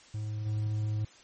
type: tone with level steps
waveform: triangle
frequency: 106.9 Hz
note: A2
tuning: 49 cents flat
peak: -30 / -26 dBFS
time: 0.14-1.05 s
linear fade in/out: 5 ms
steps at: 0.45 s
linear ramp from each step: 20 ms
effects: white hiss -56 dBFS RMS until 1.23 s + MP3 32 kbps